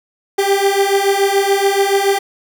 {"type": "beating tone pair", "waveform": "30% pulse", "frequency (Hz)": [392, 399], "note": ["G4", "G4"], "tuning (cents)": [0, 31], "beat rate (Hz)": 7, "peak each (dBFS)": [-13, -12], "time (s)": [0.38, 2.19], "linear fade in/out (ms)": 10, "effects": []}